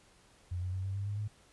sine tone with pitch steps, 89 / 91.5 / 94.07 / 96.72 / 99.44 / 102.23 / 105.11 Hz, F2 / F#2 / F#2 / G2 / G2 / G#2 / G#2, +33 / -19 / +29 / -23 / +25 / -27 / +21 cents, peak -33 dBFS, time 0.51-1.28 s, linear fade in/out 10 ms, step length 110 ms, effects pink hiss -63 dBFS RMS until 1.52 s + resampled to 24000 Hz

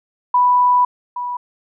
sine tone pair in turn, 987.8 / 979.8 Hz, B5 / B5, 0 / -14 cents, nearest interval unison, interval 14 cents, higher first, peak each -10 / -21 dBFS, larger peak first, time 0.34-0.85 / 1.16-1.37 s, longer first, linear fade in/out 5 ms, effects none

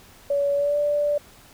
sine tone with pitch glide, 567 to 585.6 Hz, C#5 to D5, +39 to -5 cents, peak -19 dBFS, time 0.3-1.18 s, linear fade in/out 5 ms, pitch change +56 cents, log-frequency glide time 0.55-0.77 s, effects pink hiss -50 dBFS RMS until 1.53 s

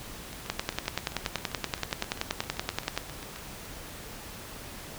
two click trains, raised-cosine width 0.2 ms, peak -23 / -10 dBFS, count 24 / 27, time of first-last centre 0.33-3.36 / 0.5-2.976 s, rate 7.59 / 10.5 Hz, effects pink hiss -43 dBFS RMS until 4.98 s

